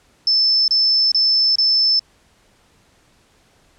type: tone bursts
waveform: sine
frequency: 5274 Hz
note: E8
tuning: in tune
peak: -12 dBFS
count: 4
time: 0.27-1.994 s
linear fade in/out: 2 ms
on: 410 ms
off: 28 ms
effects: pink hiss -56 dBFS RMS until 3.78 s + low-pass 9000 Hz 12 dB/octave